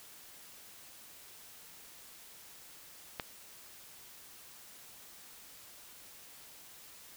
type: click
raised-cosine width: 0.3 ms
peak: -19 dBFS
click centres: 3.198 s
effects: white hiss -54 dBFS RMS until 7.16 s